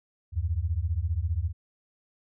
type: beating tone pair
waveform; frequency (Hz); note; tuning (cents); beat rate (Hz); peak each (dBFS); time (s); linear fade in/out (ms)
sine; 76 / 91; D#2 / F#2; -40 / -28; 15; -28; 0.32-1.53; 50
effects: none